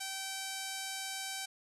5% pulse tone, 773 Hz, G5, 24 cents flat, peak -26 dBFS, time 0-1.46 s, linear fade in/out 10 ms, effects resampled to 32000 Hz

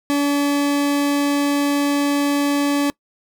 40% pulse tone, 285.9 Hz, D4, 46 cents flat, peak -15 dBFS, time 0.1-2.9 s, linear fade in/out 0 ms, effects noise-tail reverb RT60 0.1 s tail -23 dB re dry

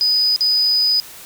sine tone with dropouts, 4978 Hz, D#8, in tune, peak -12 dBFS, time 0.01-1 s, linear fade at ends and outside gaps 0 ms, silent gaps 0.361-0.408 s, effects tanh soft clip ceiling -8 dBFS + white hiss -38 dBFS RMS until 1.25 s

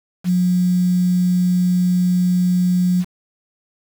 sine tone with quantisation, 180 Hz, F#3, 47 cents flat, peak -13 dBFS, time 0.24-3.05 s, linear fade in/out 50 ms, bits 6, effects none

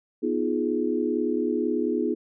sine chord, F half-diminished seventh, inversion second, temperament equal with one note detuned, 246.9 / 311.1 / 349.2 / 419.6 Hz, Cb4 / Eb4 / F4 / Ab4, 0 / 0 / 0 / +18 cents, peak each -28 dBFS, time 0.22-2.15 s, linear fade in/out 20 ms, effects none

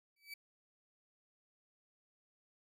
30% pulse tone with exponential growth, 2297 Hz, D7, 39 cents flat, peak -40 dBFS, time 0.16-0.34 s, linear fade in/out 5 ms, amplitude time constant 38 ms, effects none

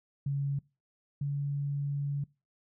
sine tone pair in turn, 140.1 / 142.14 Hz, C#3 / C#3, +19 / +44 cents, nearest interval unison, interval 25 cents, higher second, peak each -28 / -29 dBFS, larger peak first, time 0.26-0.59 / 1.21-2.24 s, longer second, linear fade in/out 5 ms, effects noise-tail reverb RT60 0.3 s tail -24 dB re dry

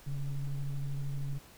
triangle ring-modulated tone, 73 Hz, D2, 10 cents flat, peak -25 dBFS, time 0.06-1.39 s, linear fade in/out 20 ms, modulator 66.6 Hz, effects tanh soft clip ceiling -27 dBFS + pink hiss -56 dBFS RMS until 1.57 s

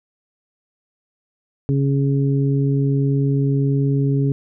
harmonic tone, 138.59 Hz, C#3, in tune, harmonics 1 / 2 / 3, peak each -16 / -22 / -26 dBFS, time 1.69-4.32 s, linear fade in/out 0 ms, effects none

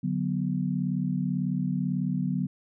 sine chord, B minor, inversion first, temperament equal, 146.83 / 185 / 246.9 Hz, D3 / F#3 / B3, 0 / 0 / 0 cents, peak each -30 / -28 / -31 dBFS, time 0.03-2.47 s, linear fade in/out 10 ms, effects none

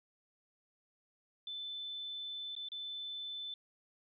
sine tone with dropouts, 3520 Hz, A7, in tune, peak -40 dBFS, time 1.47-3.54 s, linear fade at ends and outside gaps 2 ms, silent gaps 2.552-2.564 / 2.687-2.718 s, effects none

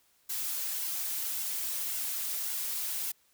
blue noise with flanger, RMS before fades -34 dBFS, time 0.29-3.12 s, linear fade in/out 10 ms, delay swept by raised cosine 1.6 to 5.4 ms, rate 1.8 Hz, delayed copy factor -0.55, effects white hiss -68 dBFS RMS until 3.33 s

